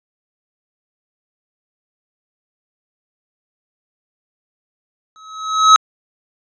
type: tone with exponential growth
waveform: square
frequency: 1283 Hz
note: E6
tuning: 47 cents flat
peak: -3 dBFS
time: 5.16-5.76 s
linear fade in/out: 0 ms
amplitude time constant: 130 ms
effects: resampled to 16000 Hz